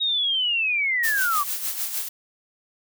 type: linear sweep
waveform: sine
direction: down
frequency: 3800 to 1108.7 Hz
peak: -20 dBFS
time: 0-1.44 s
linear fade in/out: 20 ms
type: noise with tremolo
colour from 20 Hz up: blue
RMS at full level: -26 dBFS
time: 1.03-2.09 s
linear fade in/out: 10 ms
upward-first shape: sine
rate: 6.6 Hz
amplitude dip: 55%
effects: none